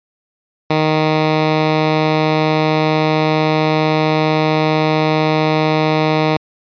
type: tone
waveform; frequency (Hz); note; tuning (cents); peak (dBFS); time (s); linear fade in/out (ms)
10% pulse; 155.56; D#3; 0; -4; 0.7-6.37; 5
effects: resampled to 11025 Hz